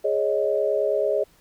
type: chord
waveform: sine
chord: Ab suspended fourth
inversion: none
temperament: just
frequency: 415.3 / 553.7 / 623 Hz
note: Ab4 / Db5 / Eb5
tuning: 0 / -2 / +2 cents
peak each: -24 dBFS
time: 0.04-1.24 s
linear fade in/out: 10 ms
effects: pink hiss -58 dBFS RMS until 1.4 s